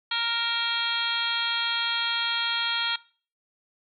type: harmonic tone with a mistuned harmonic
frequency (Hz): 466.2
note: A#4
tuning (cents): 0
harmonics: 2 / 3 / 4 / 5 / 6 / 7 / 8 / 9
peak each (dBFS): -35 / -32 / -36 / -36 / -39 / -29 / -35 / -32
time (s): 0.11-2.96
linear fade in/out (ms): 5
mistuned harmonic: 6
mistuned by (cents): -56
effects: noise-tail reverb RT60 0.4 s tail -20 dB re dry